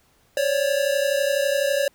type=tone pair together; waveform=square; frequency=545 / 577 Hz; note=C#5 / D5; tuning=-29 / -31 cents; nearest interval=minor second; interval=98 cents; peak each=-23 dBFS; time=0.37-1.88 s; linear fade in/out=2 ms; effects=pink hiss -61 dBFS RMS until 1.94 s